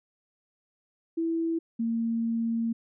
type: tone pair in turn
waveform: sine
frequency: 329.6 / 229.3 Hz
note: E4 / A#3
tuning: 0 / -28 cents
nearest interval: tritone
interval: 628 cents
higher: first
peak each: -25 dBFS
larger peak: neither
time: 1.17-1.59 / 1.79-2.73 s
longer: second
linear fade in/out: 10 ms
effects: none